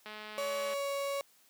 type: click train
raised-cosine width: 0.3 ms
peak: -29 dBFS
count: 145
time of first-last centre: 0.06-0.736 s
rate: 213 Hz
type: tone with pitch glide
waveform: 35% pulse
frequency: 564 to 558.5 Hz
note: C#5 to C#5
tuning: +30 to +13 cents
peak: -31 dBFS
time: 0.38-1.21 s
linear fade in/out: 0 ms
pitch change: -17 cents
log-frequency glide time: 0.59-0.91 s
effects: white hiss -65 dBFS RMS until 1.49 s + high-pass 200 Hz 12 dB/octave